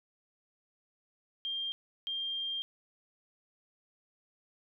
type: tone bursts at uneven times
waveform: sine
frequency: 3195 Hz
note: G7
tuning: 32 cents sharp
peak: -33 dBFS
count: 2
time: 1.45-1.72 / 2.07-2.62 s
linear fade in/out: 0 ms
effects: none